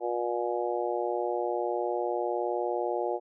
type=harmonic tone; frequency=119.9 Hz; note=A#2; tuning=49 cents sharp; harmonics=3 / 4 / 5 / 6 / 7; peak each=-32 / -33 / -34 / -35 / -35 dBFS; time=0-3.2 s; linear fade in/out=50 ms; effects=none